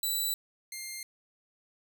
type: tone pair in turn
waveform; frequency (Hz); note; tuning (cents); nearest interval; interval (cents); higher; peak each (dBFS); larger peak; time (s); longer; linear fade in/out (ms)
10% pulse; 3964 / 2110; B7 / C7; +6 / +14; major seventh; 1092; first; -21 / -29; first; 0.03-0.34 / 0.72-1.03; neither; 2
effects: none